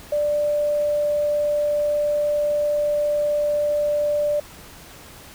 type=tone with quantisation; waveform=sine; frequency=590 Hz; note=D5; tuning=8 cents sharp; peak=-18 dBFS; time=0.12-4.4 s; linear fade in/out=5 ms; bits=8; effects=pink hiss -43 dBFS RMS until 5.34 s